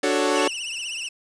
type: chord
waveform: sawtooth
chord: D major seventh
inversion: none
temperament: equal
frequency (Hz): 293.7 / 370 / 440 / 554.4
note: D4 / F#4 / A4 / C#5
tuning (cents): 0 / 0 / 0 / 0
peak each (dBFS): -21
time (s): 0.03-0.48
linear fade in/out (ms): 5
type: tone with vibrato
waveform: sawtooth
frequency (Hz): 2794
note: F7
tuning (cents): 0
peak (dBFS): -25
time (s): 0.35-1.09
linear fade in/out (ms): 10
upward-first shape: triangle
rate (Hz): 16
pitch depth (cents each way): 140
effects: resampled to 22050 Hz + 8-bit